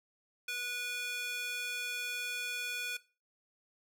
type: tone with high-pass filter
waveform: square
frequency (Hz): 489.1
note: B4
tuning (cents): -17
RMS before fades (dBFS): -37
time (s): 0.48-2.97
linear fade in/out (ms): 5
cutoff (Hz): 2100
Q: 4.1
effects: noise-tail reverb RT60 0.3 s tail -17 dB re dry